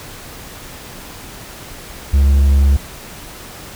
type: tone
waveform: triangle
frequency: 69.3 Hz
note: C#2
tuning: in tune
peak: -6 dBFS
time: 2.13-2.77 s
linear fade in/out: 10 ms
effects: pink hiss -34 dBFS RMS until 3.75 s